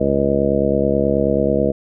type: harmonic tone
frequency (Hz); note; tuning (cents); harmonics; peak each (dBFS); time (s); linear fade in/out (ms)
69.3; C#2; 0; 1 / 2 / 3 / 4 / 5 / 6 / 7 / 8 / 9; -27 / -26 / -21 / -24 / -23 / -27 / -19 / -27 / -21; 0-1.72; 10
effects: none